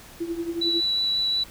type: tone with tremolo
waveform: sine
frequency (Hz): 337.2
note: E4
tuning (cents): +39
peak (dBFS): -23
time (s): 0.2-0.81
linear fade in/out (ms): 10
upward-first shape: triangle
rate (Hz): 11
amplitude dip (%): 80
type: tone with vibrato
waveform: sine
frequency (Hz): 3943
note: B7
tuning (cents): -4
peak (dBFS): -21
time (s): 0.61-1.44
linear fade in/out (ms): 10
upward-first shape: triangle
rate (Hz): 5.5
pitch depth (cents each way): 9
effects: pink hiss -46 dBFS RMS until 1.5 s